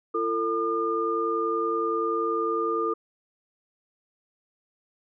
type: tone cluster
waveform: sine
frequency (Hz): 338.9 / 449.5 / 1209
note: E4 / A4 / D6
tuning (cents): +48 / +37 / +50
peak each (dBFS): -30 / -27 / -27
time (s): 0.14-2.94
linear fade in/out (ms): 10
effects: none